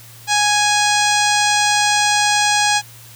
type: harmonic tone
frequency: 830.6 Hz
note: G#5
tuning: in tune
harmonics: 1 / 2 / 3 / 4 / 5 / 6 / 7 / 8 / 9 / 10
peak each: -17 / -20 / -22 / -23 / -24 / -25 / -25 / -26 / -27 / -27 dBFS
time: 0.27-2.82 s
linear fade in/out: 50 ms
effects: added 116 Hz sine -42 dBFS peak until 3.15 s + white hiss -42 dBFS RMS until 3.15 s